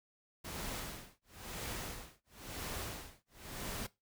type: noise with tremolo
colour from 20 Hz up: pink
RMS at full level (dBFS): -41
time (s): 0.44-3.87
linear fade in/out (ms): 10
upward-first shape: sine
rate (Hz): 0.98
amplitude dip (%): 100
effects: noise-tail reverb RT60 0.2 s tail -18 dB re dry